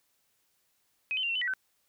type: tone with pitch steps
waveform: sine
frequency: 2526 / 3055 / 2777 / 2715 / 3014 / 1941 / 1528 Hz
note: D#7 / G7 / F7 / F7 / F#7 / B6 / G6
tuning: +26 / -45 / -10 / -50 / +31 / -31 / -45 cents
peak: -28 dBFS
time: 1.11-1.537 s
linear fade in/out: 0 ms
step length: 61 ms
effects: white hiss -73 dBFS RMS until 1.88 s